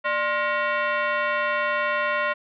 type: tone with frequency modulation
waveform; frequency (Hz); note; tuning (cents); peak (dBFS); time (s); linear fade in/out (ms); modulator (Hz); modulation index
sine; 233.1; A#3; 0; -21; 0.04-2.34; 20; 828; 2.5
effects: none